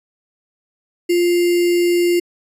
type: tone with sample-and-hold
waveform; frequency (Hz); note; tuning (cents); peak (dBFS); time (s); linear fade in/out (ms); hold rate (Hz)
sine; 349.2; F4; 0; -12; 1.09-2.2; 10; 2450
effects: resampled to 32000 Hz